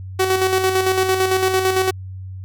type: tone with tremolo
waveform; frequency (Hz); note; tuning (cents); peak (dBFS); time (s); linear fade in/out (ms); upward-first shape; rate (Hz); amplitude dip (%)
sawtooth; 376.7; F#4; +31; -10; 0.19-1.91; 10; square; 8.9; 45
effects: added 94 Hz sine -29 dBFS peak until 2.44 s